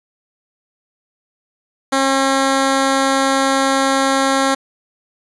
10% pulse tone, 270 Hz, C#4, 45 cents flat, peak -5 dBFS, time 1.92-4.55 s, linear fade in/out 10 ms, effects resampled to 24000 Hz + 7-bit

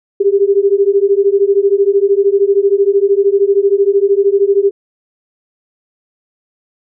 sine beating tone pair, 392 / 405 Hz, G4 / G#4, 0 / -43 cents, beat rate 13 Hz, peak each -11 dBFS, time 0.2-4.71 s, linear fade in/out 10 ms, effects none

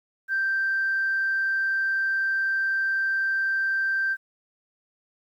sine tone, 1568 Hz, G6, in tune, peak -21 dBFS, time 0.28-4.17 s, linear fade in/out 50 ms, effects tanh soft clip ceiling -17 dBFS + 10-bit

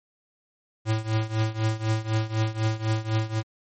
square tone with tremolo, 110 Hz, A2, in tune, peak -20 dBFS, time 0.85-3.43 s, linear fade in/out 50 ms, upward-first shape triangle, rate 4 Hz, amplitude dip 90%, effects MP3 32 kbps

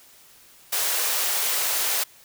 white high-pass noise, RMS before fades -24 dBFS, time 0.72-2.04 s, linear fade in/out 10 ms, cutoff 420 Hz, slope 24 dB/octave, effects white hiss -52 dBFS RMS until 2.24 s

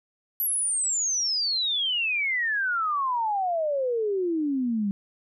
sine exponential sweep, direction down, 11970 to 195 Hz, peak -23 dBFS, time 0.4-4.91 s, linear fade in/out 0 ms, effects none

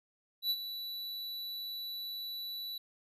square tone with ADSR envelope, 3951 Hz, B7, in tune, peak -28 dBFS, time 0.42-2.78 s, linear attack 83 ms, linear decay 50 ms, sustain -11 dB, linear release 5 ms, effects resampled to 32000 Hz

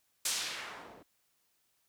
blue noise with low-pass filter sweep, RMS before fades -39 dBFS, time 0.25-1.03 s, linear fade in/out 5 ms, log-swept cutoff 8600 to 420 Hz, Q 0.92, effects white hiss -75 dBFS RMS until 1.88 s

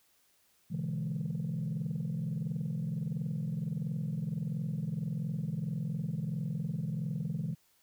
sine chord, E dominant seventh, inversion second, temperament equal with one note detuned, 123.47 / 143.31 / 164.81 / 207.7 Hz, B2 / D3 / E3 / G#3, 0 / -42 / 0 / 0 cents, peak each -40 / -36 / -34 / -39 dBFS, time 0.7-7.55 s, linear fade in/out 20 ms, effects tanh soft clip ceiling -27 dBFS + white hiss -69 dBFS RMS until 7.82 s

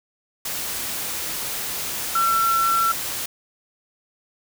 sine tone in noise, 1349 Hz, E6, 40 cents sharp, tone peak -17 dBFS, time 2.15-2.92 s, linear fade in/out 5 ms, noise white, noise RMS -28 dBFS, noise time 0.45-3.26 s, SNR +8 dB, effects none

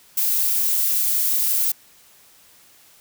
violet noise, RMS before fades -20 dBFS, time 0.17-1.72 s, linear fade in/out 5 ms, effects white hiss -52 dBFS RMS until 3 s

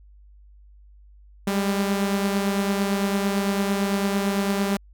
sawtooth beating tone pair, 197.6 / 206.5 Hz, G3 / G#3, +14 / -10 cents, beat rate 8.9 Hz, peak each -18 / -25 dBFS, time 1.47-4.77 s, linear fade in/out 5 ms, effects added 50 Hz sine -47 dBFS peak until 4.93 s

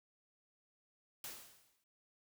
white noise with exponential decay, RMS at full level -44 dBFS, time 1.24-1.84 s, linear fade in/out 2 ms, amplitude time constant 130 ms, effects none

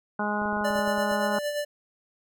harmonic tone, 208.4 Hz, G#3, 6 cents sharp, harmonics 1 / 2 / 3 / 4 / 5 / 6 / 7, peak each -30 / -36 / -34 / -31 / -34 / -38 / -32 dBFS, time 0.19-1.39 s, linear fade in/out 5 ms
clicks, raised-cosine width 2 ms, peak -28 dBFS, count 11, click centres 0.418 / 0.457 / 0.529 / 0.568 / 0.611 / 0.706 / 0.758 / 0.791 / 0.877 / 0.981 / 1.115 s
square tone with tremolo, 587.3 Hz, D5, in tune, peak -26 dBFS, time 0.64-1.65 s, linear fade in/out 10 ms, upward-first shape sine, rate 8.7 Hz, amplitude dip 50%
effects none

